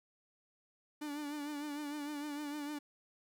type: tone with vibrato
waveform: 45% pulse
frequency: 293.7 Hz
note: D4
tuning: in tune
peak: -39 dBFS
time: 1.01-2.79 s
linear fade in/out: 10 ms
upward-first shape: triangle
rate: 6.6 Hz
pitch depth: 59 cents each way
effects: 12-bit